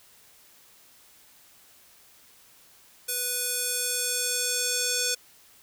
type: tone with band-pass filter sweep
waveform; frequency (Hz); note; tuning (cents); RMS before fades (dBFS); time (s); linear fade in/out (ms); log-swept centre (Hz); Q
square; 493.9; B4; 0; -28; 3.08-5.15; 10; 11000 to 6700; 1.5
effects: white hiss -56 dBFS RMS until 5.62 s